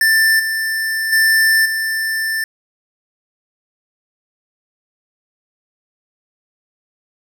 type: tone with level steps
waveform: square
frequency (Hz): 1776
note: A6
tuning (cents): +16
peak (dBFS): -11 / -18 / -11 / -18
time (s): 0.01-2.44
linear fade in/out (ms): 2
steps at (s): 0.39 / 1.12 / 1.65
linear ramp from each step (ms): 10
effects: none